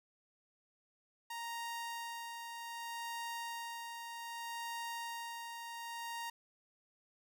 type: tone with tremolo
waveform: sawtooth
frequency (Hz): 932.3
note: A#5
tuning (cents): 0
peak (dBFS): -36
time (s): 1.3-6.3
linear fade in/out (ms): 5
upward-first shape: sine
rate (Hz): 0.64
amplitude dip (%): 40
effects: none